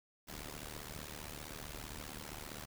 pink noise with amplitude modulation, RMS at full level -43 dBFS, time 0.27-2.66 s, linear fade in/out 20 ms, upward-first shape sine, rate 75.3 Hz, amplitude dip 90%, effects none

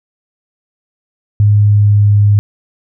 sine tone with pitch glide, 103.8 to 102.9 Hz, G#2 to G#2, 0 to -16 cents, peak -5 dBFS, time 1.4-2.39 s, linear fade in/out 0 ms, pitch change -16 cents, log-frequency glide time 1.56-2.11 s, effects none

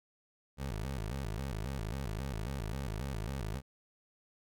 20% pulse tone with vibrato, 60.1 Hz, B1, 46 cents flat, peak -31 dBFS, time 0.57-3.62 s, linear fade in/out 50 ms, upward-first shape square, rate 3.7 Hz, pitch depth 220 cents each way, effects none

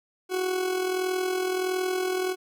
40% pulse tone with amplitude modulation, 370 Hz, F#4, in tune, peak -22 dBFS, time 0.29-2.36 s, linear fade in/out 50 ms, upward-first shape sine, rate 41.5 Hz, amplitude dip 50%, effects none

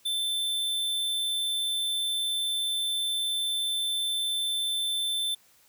square tone, 3541 Hz, A7, 10 cents sharp, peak -27 dBFS, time 0.05-5.35 s, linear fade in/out 10 ms, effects white hiss -61 dBFS RMS until 5.68 s

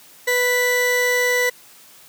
40% pulse tone pair together, 493.9 / 1975.5 Hz, B4 / B6, 0 / 0 cents, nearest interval 2 octaves, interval 2400 cents, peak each -19 dBFS, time 0.27-1.5 s, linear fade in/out 10 ms, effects white hiss -47 dBFS RMS until 2.08 s + high-pass 100 Hz 12 dB/octave

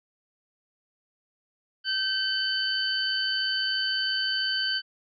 sine tone cluster, 1548 / 3038 / 4563 Hz, G6 / F#7 / C#8, -22 / +45 / +49 cents, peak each -29 dBFS, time 1.84-4.82 s, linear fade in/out 50 ms, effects none

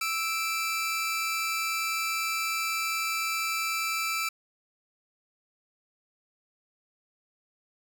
sawtooth tone pair together, 1318.5 / 2349 Hz, E6 / D7, 0 / 0 cents, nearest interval minor seventh, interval 1000 cents, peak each -27 dBFS, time 0.01-4.29 s, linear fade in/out 5 ms, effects none

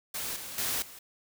white noise with level steps, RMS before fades -35 / -41 / -31 / -48 dBFS, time 0.14-0.99 s, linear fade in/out 5 ms, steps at 0.36 / 0.58 / 0.82 s, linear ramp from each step 2 ms, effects none

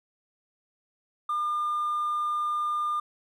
triangle tone with hard clipping, 1205 Hz, D6, 44 cents sharp, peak -25 dBFS, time 1.29-3 s, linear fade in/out 5 ms, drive 2 dB, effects none

